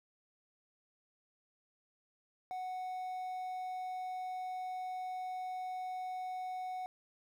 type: tone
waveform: triangle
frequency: 740 Hz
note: F#5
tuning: in tune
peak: -36 dBFS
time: 2.51-6.86 s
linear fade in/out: 0 ms
effects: 11-bit